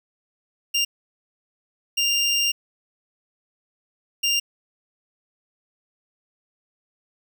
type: tone bursts at uneven times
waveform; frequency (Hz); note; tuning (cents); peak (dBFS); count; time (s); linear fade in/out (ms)
25% pulse; 2794; F7; 0; -15; 3; 0.74-0.85 / 1.97-2.52 / 4.23-4.4; 10
effects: none